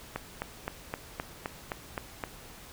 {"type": "click train", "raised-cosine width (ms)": 0.5, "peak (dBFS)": -17, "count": 9, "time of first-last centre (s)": [0.16, 2.238], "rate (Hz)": 3.85, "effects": ["pink hiss -49 dBFS RMS until 2.72 s"]}